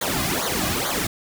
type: noise with flanger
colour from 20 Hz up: pink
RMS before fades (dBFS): -24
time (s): 0.01-1.07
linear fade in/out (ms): 5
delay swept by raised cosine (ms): 0.37 to 2.27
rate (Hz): 2.3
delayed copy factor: -0.95
effects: none